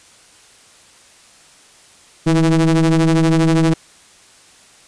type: ring-modulated tone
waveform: square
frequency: 82.41 Hz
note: E2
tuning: in tune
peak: -9 dBFS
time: 2.26-3.74 s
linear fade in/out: 10 ms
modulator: 241 Hz
effects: white hiss -47 dBFS RMS until 4.87 s + resampled to 22050 Hz